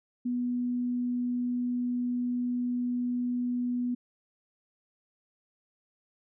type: tone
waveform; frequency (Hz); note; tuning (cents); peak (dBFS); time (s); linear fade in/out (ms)
sine; 245.4; B3; -11; -27; 0.25-3.95; 10
effects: none